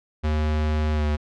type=tone with pitch glide; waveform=square; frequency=76.6 to 74.94 Hz; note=D#2 to D2; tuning=-27 to +36 cents; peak=-21 dBFS; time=0.23-1.17 s; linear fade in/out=20 ms; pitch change=-37 cents; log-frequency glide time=0.93-1.04 s; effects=low-pass 4000 Hz 12 dB/octave